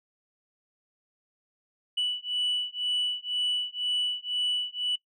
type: beating tone pair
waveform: sine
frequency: 2960 / 2962 Hz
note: F#7 / F#7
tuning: 0 / +1 cents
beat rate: 2 Hz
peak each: -28 dBFS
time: 1.97-4.96 s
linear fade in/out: 10 ms
effects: noise-tail reverb RT60 0.1 s tail -22 dB re dry + tanh soft clip ceiling -22 dBFS